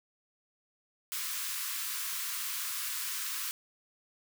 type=high-pass noise; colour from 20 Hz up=white; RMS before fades=-36 dBFS; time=1.12-3.51 s; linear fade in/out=0 ms; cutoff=1000 Hz; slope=96 dB/octave; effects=none